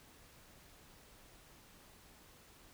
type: silence
effects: pink hiss -61 dBFS RMS until 2.73 s